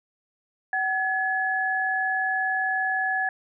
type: tone pair together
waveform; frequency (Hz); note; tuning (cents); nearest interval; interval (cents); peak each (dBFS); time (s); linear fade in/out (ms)
sine; 757.3 / 1700; F#5 / G#6; +40 / +40; octave + major second; 1400; -27 / -24; 0.73-3.29; 2
effects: none